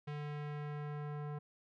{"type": "tone with low-pass filter sweep", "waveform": "square", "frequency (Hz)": 147.7, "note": "D3", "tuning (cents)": 10, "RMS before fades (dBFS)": -42, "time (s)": [0.07, 1.39], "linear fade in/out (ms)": 10, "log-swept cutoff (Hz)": [2900, 1200], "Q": 1.1, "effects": []}